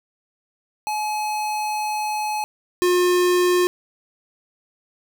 square tone pair in turn, 850 / 358 Hz, G#5 / F4, +40 / +43 cents, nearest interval octave + minor third, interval 1497 cents, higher first, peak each -23 / -16 dBFS, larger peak second, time 0.87-2.44 / 2.82-3.67 s, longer first, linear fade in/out 0 ms, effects none

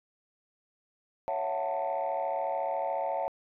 sine chord, F# minor seventh, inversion second, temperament just, 555 / 666 / 740 / 888 Hz, C#5 / E5 / F#5 / A5, +2 / +18 / 0 / +16 cents, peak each -33 dBFS, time 1.28-3.28 s, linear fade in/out 0 ms, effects tanh soft clip ceiling -23 dBFS

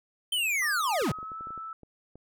square linear sweep, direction down, 3136 to 90.2 Hz, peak -26 dBFS, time 0.32-1.12 s, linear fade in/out 5 ms
sine tone with pitch glide, 1200 to 1316.2 Hz, D6 to E6, +37 to -3 cents, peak -36 dBFS, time 0.62-1.73 s, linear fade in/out 2 ms, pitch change +160 cents, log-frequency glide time 0.74-1.4 s
clicks, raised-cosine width 2 ms, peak -35 dBFS, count 11, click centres 1.021 / 1.108 / 1.187 / 1.229 / 1.318 / 1.409 / 1.471 / 1.506 / 1.577 / 1.833 / 2.156 s
effects none

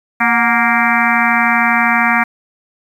harmonic tone with a mistuned harmonic, 233.1 Hz, A#3, in tune, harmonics 1 / 3 / 4 / 5 / 6 / 7 / 8 / 9 / 10, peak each -19 / -19 / -19 / -19 / -19 / -19 / -19 / -19 / -19 dBFS, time 0.2-2.24 s, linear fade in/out 10 ms, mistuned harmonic 3, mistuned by +71 cents, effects 7-bit

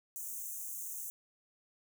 white high-pass noise, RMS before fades -42 dBFS, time 0.16-1.1 s, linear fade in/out 0 ms, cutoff 6100 Hz, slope 96 dB/octave, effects none

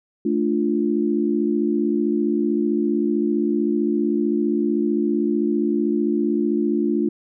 sine chord, D minor, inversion second, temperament equal, 220 / 293.7 / 349.2 Hz, A3 / D4 / F4, 0 / 0 / 0 cents, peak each -22 dBFS, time 0.25-7.09 s, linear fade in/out 5 ms, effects none

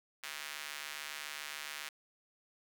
square tone with high-pass filter, 73.6 Hz, D2, 4 cents sharp, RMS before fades -44 dBFS, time 0.23-1.89 s, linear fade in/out 5 ms, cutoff 1900 Hz, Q 1.1, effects none

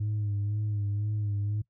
sine tone with vibrato, 103.83 Hz, G#2, in tune, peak -25 dBFS, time 0-1.62 s, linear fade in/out 10 ms, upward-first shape sine, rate 2 Hz, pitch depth 41 cents each way, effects noise-tail reverb RT60 0.1 s tail -21 dB re dry + tanh soft clip ceiling -25 dBFS

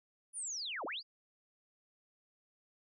sine linear two-way sweep, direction down then up, 9930 to 250 to 5060 Hz, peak -38 dBFS, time 0.33-1.03 s, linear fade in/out 50 ms, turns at 0.85 s, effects none

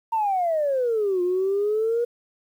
sine exponential two-way sweep, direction down then up, 925 to 352.2 to 481.2 Hz, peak -19 dBFS, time 0.12-2.05 s, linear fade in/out 10 ms, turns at 1.22 s, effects tanh soft clip ceiling -15 dBFS + 9-bit

